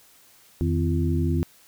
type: harmonic tone with a mistuned harmonic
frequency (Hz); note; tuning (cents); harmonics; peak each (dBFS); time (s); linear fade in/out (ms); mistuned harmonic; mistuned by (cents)
85; F2; -46; 1 / 2 / 3 / 4; -23 / -26 / -28 / -29; 0.61-1.43; 0; 2; -150
effects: white hiss -55 dBFS RMS until 1.67 s